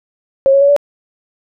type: tone with pitch steps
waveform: sine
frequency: 542 / 552.7 / 563.7 / 574.9 Hz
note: C#5 / C#5 / C#5 / D5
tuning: -39 / -5 / +29 / -37 cents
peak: -6 dBFS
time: 0.46-0.764 s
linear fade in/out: 0 ms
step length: 76 ms
effects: none